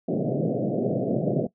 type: band-pass noise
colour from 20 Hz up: pink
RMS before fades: -25 dBFS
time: 0.08-1.47 s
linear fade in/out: 5 ms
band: 120 to 680 Hz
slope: 96 dB/octave
effects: noise-tail reverb RT60 0.1 s tail -18 dB re dry